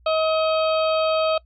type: harmonic tone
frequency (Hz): 635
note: D#5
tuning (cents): +35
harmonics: 1 / 2 / 4 / 5 / 6 / 7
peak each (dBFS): -19 / -25 / -31 / -33 / -35 / -36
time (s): 0.06-1.38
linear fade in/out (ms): 5
effects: noise-tail reverb RT60 0.1 s tail -23 dB re dry + added 60 Hz sine -51 dBFS peak until 1.45 s